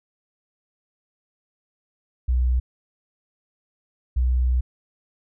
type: tone pair in turn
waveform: sine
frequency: 62.2 / 62.46 Hz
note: B1 / B1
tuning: +13 / +20 cents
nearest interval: unison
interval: 7 cents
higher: second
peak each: -17 dBFS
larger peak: neither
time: 2.28-2.6 / 4.16-4.61 s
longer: second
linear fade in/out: 10 ms
effects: none